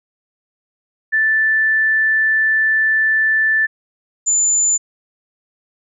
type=tone pair in turn; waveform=sine; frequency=1760 / 7064 Hz; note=A6 / A8; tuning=0 / +6 cents; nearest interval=2 octaves; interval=2406 cents; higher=second; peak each=-12 dBFS; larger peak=neither; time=1.12-3.67 / 4.26-4.78 s; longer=first; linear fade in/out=20 ms; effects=none